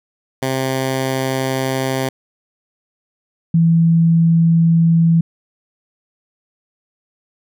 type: tone pair in turn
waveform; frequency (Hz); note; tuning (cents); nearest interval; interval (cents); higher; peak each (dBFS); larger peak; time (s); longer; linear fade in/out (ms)
10% pulse / sine; 132.1 / 165.79; C3 / E3; +17 / +10; major third; 393; second; -9; neither; 0.42-2.09 / 3.54-5.21; neither; 5
effects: none